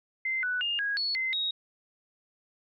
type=tone with pitch steps; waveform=sine; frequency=2077 / 1486 / 2825 / 1647 / 4395 / 2065 / 3778 Hz; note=C7 / F#6 / F7 / G#6 / C#8 / C7 / A#7; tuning=-13 / +7 / +19 / -15 / -16 / -23 / +22 cents; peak=-27 dBFS; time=0.25-1.51 s; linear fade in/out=5 ms; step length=180 ms; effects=none